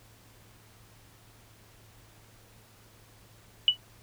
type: tone with exponential decay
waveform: sine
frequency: 2958 Hz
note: F#7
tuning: 1 cent flat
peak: -13 dBFS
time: 3.68-3.77 s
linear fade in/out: 1 ms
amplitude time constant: 19 ms
effects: added 109 Hz sine -58 dBFS peak until 4.02 s + pink hiss -58 dBFS RMS until 4.02 s